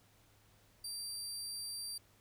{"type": "tone", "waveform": "25% pulse", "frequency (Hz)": 4699, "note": "D8", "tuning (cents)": 0, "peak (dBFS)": -36, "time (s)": [0.84, 1.98], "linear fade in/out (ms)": 5, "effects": ["added 104 Hz sine -70 dBFS peak until 2.2 s", "pink hiss -68 dBFS RMS until 2.2 s"]}